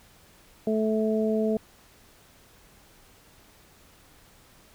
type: harmonic tone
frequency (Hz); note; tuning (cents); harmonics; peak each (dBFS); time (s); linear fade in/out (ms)
218; A3; -16; 1 / 2 / 3; -25 / -26 / -30; 0.67-1.57; 2
effects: pink hiss -56 dBFS RMS until 4.74 s